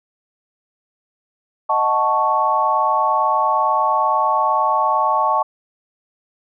sine chord, D# half-diminished seventh, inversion none, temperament equal, 622.3 / 740 / 880 / 1108.7 Hz, D#5 / F#5 / A5 / C#6, 0 / 0 / 0 / 0 cents, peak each -23 / -23 / -18 / -18 dBFS, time 1.69-5.43 s, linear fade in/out 10 ms, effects none

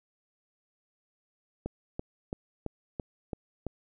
click train, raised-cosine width 2 ms, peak -20 dBFS, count 7, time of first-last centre 1.66-3.667 s, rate 2.99 Hz, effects none

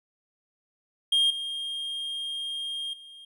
triangle tone with level steps, 3222 Hz, G7, 47 cents sharp, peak -18 / -29 / -43 dBFS, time 1.12-3.25 s, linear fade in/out 5 ms, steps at 1.3 / 2.93 s, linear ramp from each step 5 ms, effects none

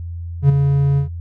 triangle tone with ADSR envelope, 140 Hz, C#3, 18 cents sharp, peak -3 dBFS, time 0.42-1.09 s, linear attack 75 ms, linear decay 7 ms, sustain -7 dB, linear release 110 ms, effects noise-tail reverb RT60 0.1 s tail -22 dB re dry + added 85 Hz sine -25 dBFS peak until 1.2 s

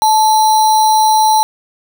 sine tone with sample-and-hold, 868 Hz, A5, 24 cents flat, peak -7 dBFS, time 0.02-1.43 s, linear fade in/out 0 ms, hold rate 4900 Hz, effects none

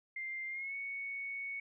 sine tone with pitch glide, 2098 to 2221 Hz, C7 to C#7, +4 to +3 cents, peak -38 dBFS, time 0.16-1.6 s, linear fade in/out 5 ms, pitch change +99 cents, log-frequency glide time 0.5-0.75 s, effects none

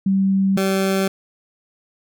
sine / 20% pulse tone pair in turn, 193.5 / 192.66 Hz, G3 / G3, -22 / -30 cents, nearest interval unison, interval 8 cents, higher first, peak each -14 / -12 dBFS, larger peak second, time 0.06-0.57 / 0.57-1.08 s, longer neither, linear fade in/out 5 ms, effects none

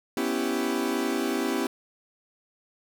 40% pulse chord, C# half-diminished seventh, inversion third, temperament equal, 246.9 / 277.2 / 329.6 / 392 Hz, B3 / C#4 / E4 / G4, 0 / 0 / 0 / 0 cents, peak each -30 dBFS, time 0.17-1.67 s, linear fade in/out 2 ms, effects none

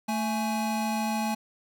square tone pair together, 221.6 / 836.7 Hz, A3 / G#5, +13 / +13 cents, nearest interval octave + major seventh, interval 2300 cents, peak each -29 / -31 dBFS, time 0.08-1.35 s, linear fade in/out 10 ms, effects none

